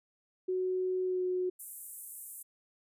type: tone with pitch glide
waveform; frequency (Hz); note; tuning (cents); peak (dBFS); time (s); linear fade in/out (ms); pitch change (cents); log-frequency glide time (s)
sine; 370 to 365.5; F#4 to F#4; 0 to -21; -29; 0.48-1.5; 10; -21; 1.04-1.23
type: high-pass noise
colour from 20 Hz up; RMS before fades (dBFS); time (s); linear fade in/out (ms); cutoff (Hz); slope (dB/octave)
pink; -44; 1.59-2.43; 10; 8400; 48
effects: resampled to 32000 Hz